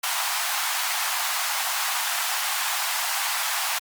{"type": "high-pass noise", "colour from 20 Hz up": "pink", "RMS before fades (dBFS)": -26, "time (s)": [0.03, 3.79], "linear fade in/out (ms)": 10, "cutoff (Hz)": 740, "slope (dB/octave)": 48, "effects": ["Opus 48 kbps"]}